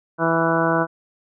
harmonic tone with a mistuned harmonic, 164.81 Hz, E3, in tune, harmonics 1 / 2 / 3 / 4 / 5 / 6 / 7 / 8 / 9, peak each -25 / -23 / -25 / -23 / -29 / -25 / -28 / -28 / -25 dBFS, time 0.18-0.87 s, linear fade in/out 50 ms, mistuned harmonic 8, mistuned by +19 cents, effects none

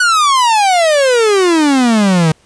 45% pulse exponential sweep, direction down, 1498 to 153.7 Hz, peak -8 dBFS, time 0-2.32 s, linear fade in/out 5 ms, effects pink hiss -51 dBFS RMS until 2.45 s + resampled to 22050 Hz

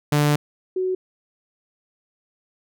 sawtooth / sine tone pair in turn, 147.5 / 371.7 Hz, D3 / F#4, +8 / +8 cents, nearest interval octave + major third, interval 1600 cents, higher second, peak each -12 / -20 dBFS, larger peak first, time 0.12-0.36 / 0.76-0.95 s, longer first, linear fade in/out 5 ms, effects none

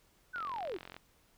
sine linear sweep, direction down, 1539 to 302.8 Hz, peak -36 dBFS, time 0.33-0.78 s, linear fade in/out 20 ms
click train, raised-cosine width 0.3 ms, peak -30 dBFS, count 28, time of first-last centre 0.36-0.965 s, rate 44.6 Hz
effects pink hiss -68 dBFS RMS until 1.37 s

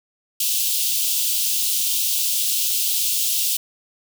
white high-pass noise, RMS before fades -21 dBFS, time 0.4-3.57 s, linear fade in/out 5 ms, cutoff 2800 Hz, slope 48 dB/octave, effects none

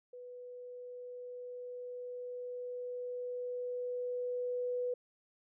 sine tone with level ramp, 493.9 Hz, B4, in tune, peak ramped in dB -46 to -32 dBFS, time 0.13-4.94 s, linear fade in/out 5 ms, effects none

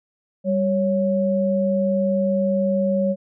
sine tone pair together, 196 / 554.4 Hz, G3 / C#5, 0 / 0 cents, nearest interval octave + tritone, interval 1800 cents, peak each -20 dBFS, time 0.44-3.16 s, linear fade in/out 50 ms, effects none

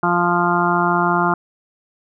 harmonic tone, 174.61 Hz, F3, in tune, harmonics 1 / 2 / 4 / 5 / 6 / 7 / 8, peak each -22 / -22 / -22 / -22 / -22 / -22 / -22 dBFS, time 0.03-1.34 s, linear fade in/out 2 ms, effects none

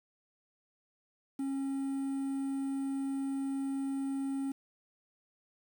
triangle tone with quantisation, 272.4 Hz, C#4, 30 cents flat, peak -30 dBFS, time 1.39-4.52 s, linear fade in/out 5 ms, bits 9, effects none

